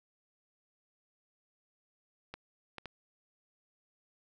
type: clicks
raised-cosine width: 0.3 ms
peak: -26 dBFS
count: 3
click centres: 2.34 / 2.783 / 2.857 s
effects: none